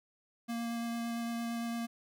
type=tone with vibrato; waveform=square; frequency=233.1 Hz; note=A#3; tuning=in tune; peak=-35 dBFS; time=0.48-1.87 s; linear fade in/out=20 ms; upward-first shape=sine; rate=8.8 Hz; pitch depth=9 cents each way; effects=none